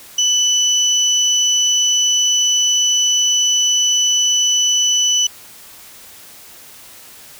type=tone pair together; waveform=sine; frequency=2982 / 5964 Hz; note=F#7 / F#8; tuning=+13 / +13 cents; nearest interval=octave; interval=1200 cents; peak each=-15 dBFS; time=0.18-5.27 s; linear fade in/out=5 ms; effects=white hiss -40 dBFS RMS until 7.39 s